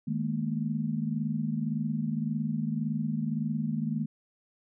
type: chord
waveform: sine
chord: D# suspended fourth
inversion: none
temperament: equal with one note detuned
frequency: 155.56 / 211.3 / 233.1 Hz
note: D#3 / G#3 / A#3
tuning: 0 / +30 / 0 cents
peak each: -32 dBFS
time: 0.07-4.06 s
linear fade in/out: 10 ms
effects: none